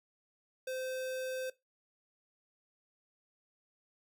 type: tone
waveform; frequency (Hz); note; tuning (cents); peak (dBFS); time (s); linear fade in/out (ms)
square; 517; C5; -21; -37; 0.67-1.5; 5
effects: noise-tail reverb RT60 0.2 s tail -19 dB re dry